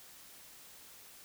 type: silence
effects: white hiss -55 dBFS RMS until 1.24 s